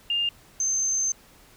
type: tone pair in turn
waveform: sine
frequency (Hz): 2809 / 6266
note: F7 / G8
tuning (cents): +9 / -2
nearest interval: octave + major second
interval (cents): 1389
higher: second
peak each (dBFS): -22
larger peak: neither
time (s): 0.1-0.29 / 0.6-1.12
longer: second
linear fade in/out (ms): 2
effects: pink hiss -54 dBFS RMS until 1.56 s